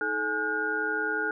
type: tone cluster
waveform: sine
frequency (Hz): 316.8 / 431.4 / 839 / 1444 / 1575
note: D#4 / A4 / G#5 / F#6 / G6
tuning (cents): +31 / -34 / +17 / -43 / +8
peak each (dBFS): -37 / -33 / -37 / -28 / -35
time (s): 0.01-1.31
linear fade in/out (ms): 2
effects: none